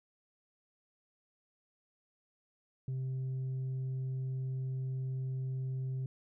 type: tone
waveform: sine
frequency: 130.81 Hz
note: C3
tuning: in tune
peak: -31 dBFS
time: 2.88-6.06 s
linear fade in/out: 2 ms
effects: tanh soft clip ceiling -33 dBFS